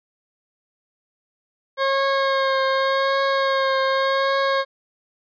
20% pulse tone with vibrato, 540 Hz, C#5, 45 cents flat, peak -13 dBFS, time 1.77-4.65 s, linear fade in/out 50 ms, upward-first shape triangle, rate 0.86 Hz, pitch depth 23 cents each way, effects resampled to 11025 Hz

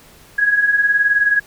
sine beating tone pair, 1645 / 1664 Hz, G#6 / G#6, -17 / +3 cents, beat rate 19 Hz, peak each -19 / -13 dBFS, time 0.38-1.4 s, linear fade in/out 10 ms, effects pink hiss -46 dBFS RMS until 1.46 s

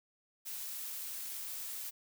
blue noise, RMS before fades -42 dBFS, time 0.45-1.91 s, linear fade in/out 20 ms, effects none

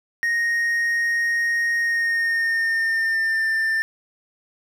triangle tone with pitch glide, 1864.7 to 1787.7 Hz, A#6 to A6, 0 to +27 cents, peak -17 dBFS, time 0.23-3.82 s, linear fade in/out 0 ms, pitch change -73 cents, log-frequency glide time 1.78-3.47 s, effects none

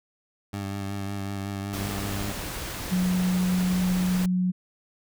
20% pulse tone with vibrato, 99.2 Hz, G2, 21 cents sharp, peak -25 dBFS, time 0.53-2.32 s, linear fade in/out 5 ms, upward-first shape sine, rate 5.4 Hz, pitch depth 26 cents each way
pink noise, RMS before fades -34 dBFS, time 1.73-4.26 s, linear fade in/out 5 ms
sine tone, 182.3 Hz, F#3, 25 cents flat, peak -21 dBFS, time 2.91-4.52 s, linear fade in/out 20 ms
effects none

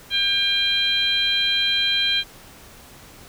harmonic tone, 800 Hz, G5, 35 cents sharp, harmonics 2 / 3 / 4 / 5, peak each -28 / -26 / -20 / -24 dBFS, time 0.1-2.24 s, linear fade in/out 50 ms, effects pink hiss -45 dBFS RMS until 3.28 s

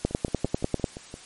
two click trains, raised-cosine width 2 ms, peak -9 / -23 dBFS, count 9 / 7, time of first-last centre 0.05-0.842 / 0.11-1.141 s, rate 10.1 / 5.82 Hz, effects white hiss -47 dBFS RMS until 1.25 s + MP3 48 kbps

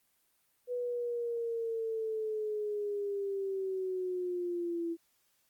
sine linear sweep, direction down, 493.9 to 332.7 Hz, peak -32 dBFS, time 0.67-4.97 s, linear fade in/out 50 ms, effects white hiss -73 dBFS RMS until 5.49 s + Opus 32 kbps

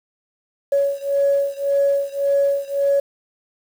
sine beating tone pair, 559 / 560.8 Hz, C#5 / C#5, +14 / +20 cents, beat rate 1.8 Hz, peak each -18 / -19 dBFS, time 0.72-3 s, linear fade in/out 5 ms, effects tanh soft clip ceiling -9 dBFS + 7-bit

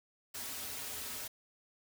white noise with comb filter, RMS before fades -42 dBFS, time 0.34-1.28 s, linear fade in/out 10 ms, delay 5.8 ms, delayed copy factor -0.95, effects none

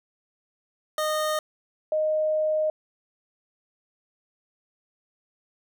25% pulse / sine tone pair in turn, 616 / 619.4 Hz, D#5 / D#5, -17 / -8 cents, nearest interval unison, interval 9 cents, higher second, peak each -20 / -21 dBFS, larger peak first, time 0.98-1.39 / 1.92-2.7 s, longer second, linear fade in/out 2 ms, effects none

